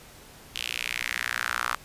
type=tone with high-pass filter sweep; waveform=sawtooth; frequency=59.8 Hz; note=A#1; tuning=45 cents sharp; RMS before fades=-31 dBFS; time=0.55-1.76 s; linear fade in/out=10 ms; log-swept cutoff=3000 to 1200 Hz; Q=3.4; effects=pink hiss -49 dBFS RMS until 1.84 s + resampled to 32000 Hz